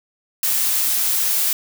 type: noise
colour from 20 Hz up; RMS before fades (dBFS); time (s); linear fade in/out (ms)
blue; -19; 0.43-1.53; 2
effects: none